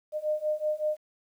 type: beating tone pair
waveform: sine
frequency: 607 / 612.3 Hz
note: D#5 / D#5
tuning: -43 / -28 cents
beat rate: 5.3 Hz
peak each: -30 / -29 dBFS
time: 0.12-0.98 s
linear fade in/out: 50 ms
effects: 10-bit